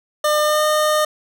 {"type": "tone with pitch glide", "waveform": "25% pulse", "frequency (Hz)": [602, 610.4], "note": ["D5", "D#5"], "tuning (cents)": [43, -33], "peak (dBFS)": -11, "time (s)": [0.24, 1.05], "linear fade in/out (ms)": 5, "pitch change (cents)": 24, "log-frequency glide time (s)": [0.42, 0.65], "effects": []}